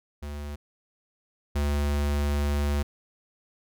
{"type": "tone pair in turn", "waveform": "square", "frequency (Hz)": [73.1, 72.39], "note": ["D2", "D2"], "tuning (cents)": [-7, -24], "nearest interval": "unison", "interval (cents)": 17, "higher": "first", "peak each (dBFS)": [-34, -24], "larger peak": "second", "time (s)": [[0.22, 0.56], [1.55, 2.83]], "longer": "second", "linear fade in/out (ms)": 10, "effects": []}